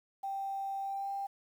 sine tone with pitch glide, 784 to 791.7 Hz, G5 to G5, 0 to +17 cents, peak -34 dBFS, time 0.23-1.27 s, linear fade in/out 10 ms, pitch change +17 cents, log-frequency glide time 0.81-1.12 s, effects 10-bit

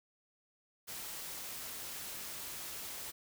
white noise, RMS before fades -44 dBFS, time 0.87-3.12 s, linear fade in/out 20 ms, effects none

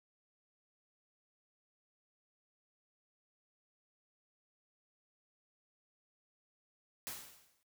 white noise with exponential decay, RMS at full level -41 dBFS, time 7.07-7.63 s, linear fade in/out 0 ms, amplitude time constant 120 ms, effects noise-tail reverb RT60 0.1 s tail -19 dB re dry

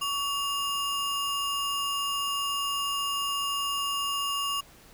square ring-modulated tone, 1975.5 Hz, B6, in tune, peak -25 dBFS, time 0.01-4.61 s, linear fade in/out 10 ms, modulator 847 Hz, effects pink hiss -54 dBFS RMS until 4.93 s

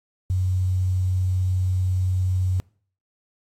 sine tone with quantisation, 92.5 Hz, F#2, in tune, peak -19 dBFS, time 0.3-2.6 s, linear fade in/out 0 ms, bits 8, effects noise-tail reverb RT60 0.5 s tail -25 dB re dry + AAC 48 kbps

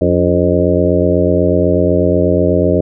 harmonic tone with a mistuned harmonic, 88.1 Hz, F2, 16 cents sharp, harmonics 1 / 2 / 3 / 4 / 5 / 6 / 7, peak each -17 / -17 / -17 / -17 / -17 / -17 / -17 dBFS, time 0.01-2.81 s, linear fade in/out 5 ms, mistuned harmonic 3, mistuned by +78 cents, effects none

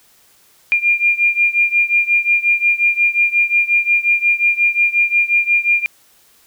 sine beating tone pair, 2400 / 2405.6 Hz, D7 / D7, +37 / +41 cents, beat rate 5.6 Hz, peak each -14 / -16 dBFS, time 0.72-5.86 s, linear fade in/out 0 ms, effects white hiss -52 dBFS RMS until 6.46 s

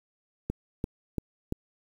click train, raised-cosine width 3 ms, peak -16 dBFS, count 4, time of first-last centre 0.5-1.524 s, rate 2.93 Hz, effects 8-bit

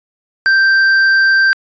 triangle tone with tanh clipping, 1568 Hz, G6, in tune, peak -9 dBFS, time 0.46-1.53 s, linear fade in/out 0 ms, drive 11 dB, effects resampled to 16000 Hz

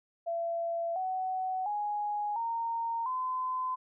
sine tone with pitch steps, 675 / 749 / 831 / 922.1 / 1023.1 Hz, E5 / F#5 / G#5 / A#5 / C6, +41 / +21 / +1 / -19 / -39 cents, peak -30 dBFS, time 0.26-3.76 s, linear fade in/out 20 ms, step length 700 ms, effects none

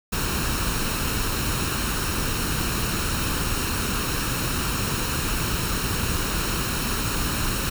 pink noise with comb filter, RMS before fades -25 dBFS, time 0.12-7.7 s, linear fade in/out 10 ms, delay 0.73 ms, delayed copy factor +0.55, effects none

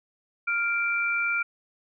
sine tone pair together, 1399.2 / 2349 Hz, F6 / D7, +3 / 0 cents, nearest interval major sixth, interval 897 cents, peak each -26 dBFS, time 0.47-1.43 s, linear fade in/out 10 ms, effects none

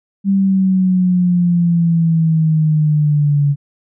sine exponential sweep, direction down, 197.3 to 142 Hz, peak -10 dBFS, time 0.24-3.56 s, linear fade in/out 50 ms, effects none

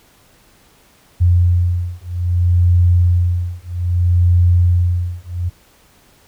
sine beating tone pair, 87.8 / 88.42 Hz, F2 / F2, +10 / +22 cents, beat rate 0.62 Hz, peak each -14 dBFS, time 1.2-5.5 s, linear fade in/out 20 ms, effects pink hiss -51 dBFS RMS until 6.27 s

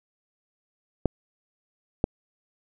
clicks, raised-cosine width 2 ms, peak -7 dBFS, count 2, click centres 1.057 / 2.041 s, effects none

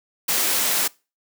white noise, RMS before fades -21 dBFS, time 0.28-0.88 s, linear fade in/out 10 ms, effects noise-tail reverb RT60 0.3 s tail -24 dB re dry + high-pass 200 Hz 12 dB/octave

